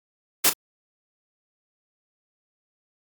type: noise with echo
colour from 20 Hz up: white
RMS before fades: -17 dBFS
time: 0.44-0.5 s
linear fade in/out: 10 ms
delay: 35 ms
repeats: 1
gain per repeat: -12 dB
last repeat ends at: 0.535 s
effects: high-pass 150 Hz 12 dB/octave + Opus 48 kbps